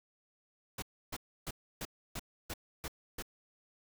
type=noise bursts; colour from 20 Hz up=pink; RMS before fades=-40 dBFS; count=8; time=0.78-3.224 s; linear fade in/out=5 ms; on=43 ms; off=300 ms; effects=none